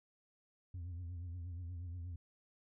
sine tone with vibrato, 87.31 Hz, F2, in tune, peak -39 dBFS, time 0.74-2.16 s, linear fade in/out 5 ms, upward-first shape triangle, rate 8.4 Hz, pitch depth 96 cents each way, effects tanh soft clip ceiling -41 dBFS

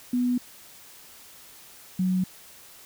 sine tone pair in turn, 246.9 / 184.97 Hz, B3 / F#3, 0 / 0 cents, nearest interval perfect fourth, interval 500 cents, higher first, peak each -21 dBFS, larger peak neither, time 0.13-0.38 / 1.99-2.24 s, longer neither, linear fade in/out 5 ms, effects white hiss -49 dBFS RMS until 2.85 s

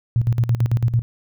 sine tone with tremolo, 117.6 Hz, A#2, 16 cents sharp, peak -13 dBFS, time 0.16-1.02 s, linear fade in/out 0 ms, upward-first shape square, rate 9 Hz, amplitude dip 75%, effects none

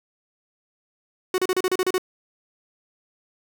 45% pulse tone bursts, 370 Hz, F#4, in tune, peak -19 dBFS, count 9, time 1.34-1.981 s, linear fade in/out 2 ms, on 41 ms, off 34 ms, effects none

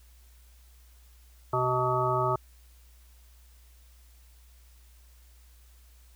harmonic tone, 126.5 Hz, B2, 42 cents sharp, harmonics 1 / 3 / 5 / 7 / 9 / 10, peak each -31 / -31 / -31 / -31 / -31 / -31 dBFS, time 1.53-2.36 s, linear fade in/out 5 ms, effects added 60 Hz sine -53 dBFS peak until 6.15 s + white hiss -63 dBFS RMS until 6.15 s

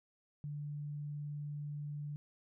sine tone, 146.83 Hz, D3, in tune, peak -39 dBFS, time 0.44-2.16 s, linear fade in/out 0 ms, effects none

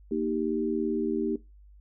sine chord, Eb major, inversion second, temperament equal, 233.1 / 311.1 / 392 Hz, Bb3 / Eb4 / G4, 0 / 0 / 0 cents, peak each -30 dBFS, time 0.11-1.36 s, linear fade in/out 5 ms, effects noise-tail reverb RT60 0.2 s tail -17 dB re dry + added 50 Hz sine -50 dBFS peak until 1.8 s

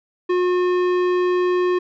sine tone with tanh clipping, 360 Hz, F#4, 47 cents flat, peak -18 dBFS, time 0.29-1.79 s, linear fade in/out 10 ms, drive 15 dB, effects none

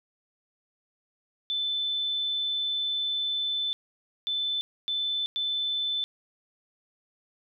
sine tone bursts at uneven times, 3520 Hz, A7, in tune, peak -26 dBFS, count 4, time 1.5-3.73 / 4.27-4.61 / 4.88-5.26 / 5.36-6.04 s, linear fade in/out 0 ms, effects none

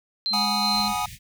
sine tone with tremolo, 4123 Hz, C8, 26 cents flat, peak -22 dBFS, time 0.26-0.88 s, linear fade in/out 0 ms, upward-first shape square, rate 2.7 Hz, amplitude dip 30%
sine tone with vibrato, 207.5 Hz, G#3, 1 cent flat, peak -29 dBFS, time 0.3-0.95 s, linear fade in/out 50 ms, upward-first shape sine, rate 9 Hz, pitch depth 12 cents each way
square chord, G# minor seventh, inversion third, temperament equal with one note detuned, 740 / 830.6 / 967.4 / 1244.5 Hz, F#5 / G#5 / B5 / D#6, 0 / 0 / -36 / 0 cents, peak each -31 / -29 / -34 / -30 dBFS, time 0.33-1.06 s, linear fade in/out 5 ms
pink band-stop noise, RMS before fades -41 dBFS, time 0.71-1.19 s, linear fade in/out 50 ms, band 210 to 1800 Hz, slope 96 dB/octave
effects none

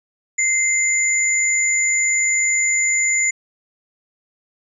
sine tone pair together, 2081 / 7000 Hz, C7 / A8, -10 / -10 cents, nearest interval octave + major sixth, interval 2100 cents, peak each -18 dBFS, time 0.38-3.31 s, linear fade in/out 10 ms, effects none

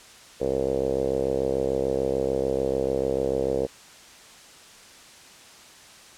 5% pulse tone with low-pass filter, 66.8 Hz, C2, 36 cents sharp, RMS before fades -25 dBFS, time 0.4-3.67 s, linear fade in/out 20 ms, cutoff 490 Hz, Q 5.5, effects white hiss -48 dBFS RMS until 6.17 s + low-pass 8000 Hz 12 dB/octave

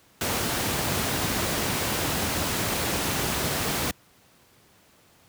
pink noise, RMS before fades -26 dBFS, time 0.21-3.91 s, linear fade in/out 2 ms, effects pink hiss -58 dBFS RMS until 5.28 s + high-pass 80 Hz 12 dB/octave

